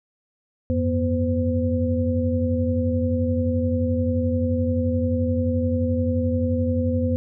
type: tone cluster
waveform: sine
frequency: 88.6 / 100.1 / 243.7 / 514 Hz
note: F2 / G2 / B3 / C5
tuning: +25 / +37 / -23 / -31 cents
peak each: -23 / -30 / -23 / -26 dBFS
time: 0.7-7.16 s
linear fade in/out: 0 ms
effects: none